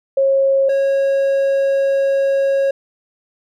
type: tone pair in turn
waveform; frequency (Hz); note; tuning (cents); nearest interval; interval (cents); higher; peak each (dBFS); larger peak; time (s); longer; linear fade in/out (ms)
sine / triangle; 543 / 547.7; C#5 / C#5; -36 / -21; unison; 15; second; -11; neither; 0.17-0.69 / 0.69-2.71; second; 5
effects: none